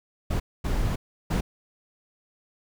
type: noise bursts at uneven times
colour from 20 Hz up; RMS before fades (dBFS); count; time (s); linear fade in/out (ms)
brown; -25; 3; 0.3-0.4 / 0.64-0.96 / 1.3-1.41; 10
effects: none